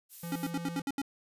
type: noise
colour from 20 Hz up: violet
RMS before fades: -45 dBFS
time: 0.09-0.52 s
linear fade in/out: 50 ms
type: tone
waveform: square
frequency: 170 Hz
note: F3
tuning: 46 cents flat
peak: -38 dBFS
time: 0.23-0.82 s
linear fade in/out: 5 ms
type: tone bursts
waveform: square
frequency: 277.2 Hz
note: C#4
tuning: in tune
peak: -31 dBFS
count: 7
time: 0.32-1.017 s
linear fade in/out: 2 ms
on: 37 ms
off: 73 ms
effects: resampled to 32000 Hz